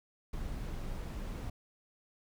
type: noise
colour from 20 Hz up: brown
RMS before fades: -39 dBFS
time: 0.33-1.5 s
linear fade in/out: 5 ms
effects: none